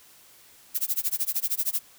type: noise with tremolo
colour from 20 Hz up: violet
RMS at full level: -24 dBFS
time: 0.74-1.81 s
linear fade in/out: 20 ms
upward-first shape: sine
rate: 13 Hz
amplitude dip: 100%
effects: white hiss -54 dBFS RMS until 1.98 s